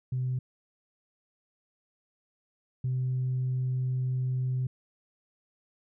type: tone pair in turn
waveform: sine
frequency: 127.6 / 128.15 Hz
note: C3 / C3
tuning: -43 / -36 cents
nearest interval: unison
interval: 7 cents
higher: second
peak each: -26 / -25 dBFS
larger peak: second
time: 0.12-0.39 / 2.84-4.67 s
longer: second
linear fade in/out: 5 ms
effects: tanh soft clip ceiling -23 dBFS

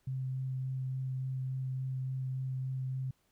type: tone with vibrato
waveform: sine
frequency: 130.81 Hz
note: C3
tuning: in tune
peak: -33 dBFS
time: 0.07-3.11 s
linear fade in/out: 5 ms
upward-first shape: sine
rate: 3.5 Hz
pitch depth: 9 cents each way
effects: pink hiss -74 dBFS RMS until 3.31 s

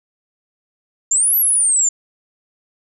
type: exponential two-way sweep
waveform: sine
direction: up then down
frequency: 7040 to 12000 to 7040 Hz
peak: -12 dBFS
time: 1.11-1.89 s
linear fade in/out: 5 ms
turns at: 1.36 s
effects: none

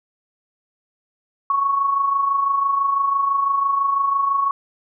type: tone with amplitude modulation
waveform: sine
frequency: 1108.7 Hz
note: C#6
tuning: in tune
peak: -14 dBFS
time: 1.5-4.51 s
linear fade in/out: 2 ms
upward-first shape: sine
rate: 26 Hz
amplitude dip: 50%
effects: none

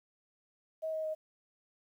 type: tone with pitch steps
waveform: sine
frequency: 637 / 631.1 / 625.3 Hz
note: D#5 / D#5 / D#5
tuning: +41 / +24 / +8 cents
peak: -33 dBFS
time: 0.82-1.15 s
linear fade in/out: 20 ms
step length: 110 ms
effects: 11-bit

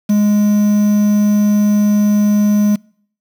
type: tone with quantisation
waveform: triangle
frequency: 207.7 Hz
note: G#3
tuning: in tune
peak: -7 dBFS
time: 0.09-2.76 s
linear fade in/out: 10 ms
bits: 5
effects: noise-tail reverb RT60 0.6 s tail -26 dB re dry

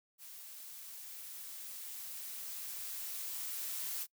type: noise with level ramp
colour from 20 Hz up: blue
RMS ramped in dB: -51 to -39 dBFS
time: 0.18-4.07 s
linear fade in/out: 50 ms
effects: noise-tail reverb RT60 0.1 s tail -24 dB re dry

